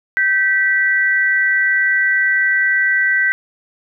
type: tone pair together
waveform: sine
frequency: 1552.3 / 1958 Hz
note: G6 / B6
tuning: -17 / -15 cents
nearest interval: major third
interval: 402 cents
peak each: -15 dBFS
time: 0.17-3.32 s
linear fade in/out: 0 ms
effects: none